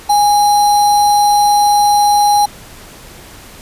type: tone with sample-and-hold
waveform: sine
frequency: 825 Hz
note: G#5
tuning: 12 cents flat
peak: -7 dBFS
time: 0.09-2.46 s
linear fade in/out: 10 ms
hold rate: 4900 Hz
effects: pink hiss -36 dBFS RMS until 3.61 s + resampled to 32000 Hz